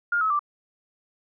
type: tone with pitch steps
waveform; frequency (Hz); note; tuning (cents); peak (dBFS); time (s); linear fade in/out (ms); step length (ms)
sine; 1413 / 1288.3 / 1174.5; F6 / E6 / D6; +20 / -40 / 0; -20; 0.12-0.393; 5; 91
effects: none